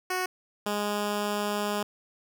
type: tone pair in turn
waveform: 10% pulse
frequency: 368.4 / 206.8 Hz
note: F#4 / G#3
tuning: -7 / -7 cents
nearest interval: minor seventh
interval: 1000 cents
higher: first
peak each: -19 dBFS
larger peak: neither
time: 0.1-0.26 / 0.66-1.83 s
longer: second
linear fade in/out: 5 ms
effects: none